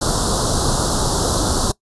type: band-stop noise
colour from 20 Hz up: pink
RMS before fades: -18 dBFS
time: 0.01-1.72 s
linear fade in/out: 10 ms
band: 1400 to 3700 Hz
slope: 48 dB/octave
effects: noise-tail reverb RT60 0.1 s tail -21 dB re dry + resampled to 24000 Hz